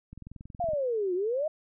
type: click train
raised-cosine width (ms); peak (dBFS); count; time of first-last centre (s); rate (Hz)
5; -31; 14; 0.13-0.735; 21.5
type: exponential two-way sweep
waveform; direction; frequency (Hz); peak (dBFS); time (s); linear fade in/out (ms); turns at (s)
sine; down then up; 721 to 349.1 to 644; -26; 0.6-1.48; 5; 1.14
effects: none